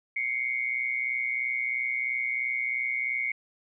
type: tone pair together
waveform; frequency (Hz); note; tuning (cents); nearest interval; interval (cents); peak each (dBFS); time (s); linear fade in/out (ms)
sine; 2106 / 2229; C7 / C#7; +11 / +9; minor second; 98; -30 / -29; 0.16-3.32; 5
effects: none